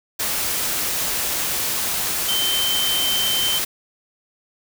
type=tone in noise; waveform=sine; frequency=3100 Hz; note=G7; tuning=20 cents flat; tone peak=-20 dBFS; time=2.28-3.59 s; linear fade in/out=10 ms; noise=white; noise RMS=-23 dBFS; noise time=0.19-3.65 s; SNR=0 dB; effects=none